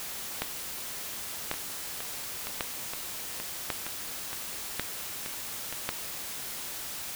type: two click trains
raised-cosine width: 0.3 ms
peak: -20 / -12 dBFS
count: 10 / 6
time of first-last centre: 1.54-5.726 / 0.42-5.89 s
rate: 2.15 / 0.914 Hz
effects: white hiss -38 dBFS RMS until 7.15 s